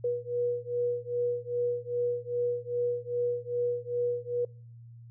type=beating tone pair; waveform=sine; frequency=483.3 / 485.8 Hz; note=B4 / B4; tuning=-38 / -29 cents; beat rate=2.5 Hz; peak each=-31 dBFS; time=0.04-4.45 s; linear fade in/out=5 ms; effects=noise-tail reverb RT60 0.4 s tail -24 dB re dry + added 117 Hz sine -46 dBFS peak until 5.1 s